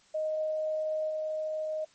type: tone with level steps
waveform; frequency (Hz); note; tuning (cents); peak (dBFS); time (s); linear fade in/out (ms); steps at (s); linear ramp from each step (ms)
sine; 622.3; D#5; 0; -28 / -30; 0.14-1.85; 10; 1.08; 20
effects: white hiss -62 dBFS RMS until 1.94 s + MP3 32 kbps